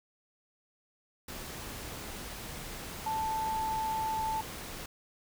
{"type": "tone in noise", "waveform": "sine", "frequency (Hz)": 880, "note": "A5", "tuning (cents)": 0, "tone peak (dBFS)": -30, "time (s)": [3.06, 4.41], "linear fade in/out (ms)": 5, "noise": "pink", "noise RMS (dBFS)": -42, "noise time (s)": [1.28, 4.86], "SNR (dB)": 9, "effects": []}